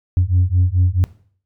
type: beating tone pair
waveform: sine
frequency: 88.3 / 92.9 Hz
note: F2 / F#2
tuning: +20 / +7 cents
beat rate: 4.6 Hz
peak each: -14 dBFS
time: 0.17-1.04 s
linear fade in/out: 0 ms
effects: noise-tail reverb RT60 0.5 s tail -20 dB re dry + tanh soft clip ceiling -8 dBFS